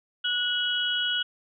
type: tone cluster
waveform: sine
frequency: 1466 / 2937 / 3306 Hz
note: F#6 / F#7 / G#7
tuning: -16 / -13 / -9 cents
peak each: -29 / -27 / -30 dBFS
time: 0.24-1.23 s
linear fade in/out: 10 ms
effects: none